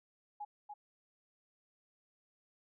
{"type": "tone with echo", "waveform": "sine", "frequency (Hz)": 830.6, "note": "G#5", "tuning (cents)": 0, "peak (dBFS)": -40, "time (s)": [0.4, 0.45], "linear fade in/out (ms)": 10, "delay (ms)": 290, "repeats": 1, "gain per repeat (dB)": -4, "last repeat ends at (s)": 0.74, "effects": []}